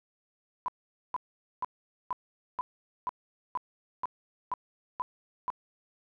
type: tone bursts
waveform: sine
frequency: 1000 Hz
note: B5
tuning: 21 cents sharp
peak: -28 dBFS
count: 11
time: 0.66-5.502 s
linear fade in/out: 0 ms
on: 22 ms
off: 460 ms
effects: none